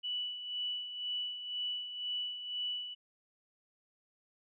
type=tone with tremolo; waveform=sine; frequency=2960 Hz; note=F#7; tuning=in tune; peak=-33 dBFS; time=0.03-2.95 s; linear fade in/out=20 ms; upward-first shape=sine; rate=2 Hz; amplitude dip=60%; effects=none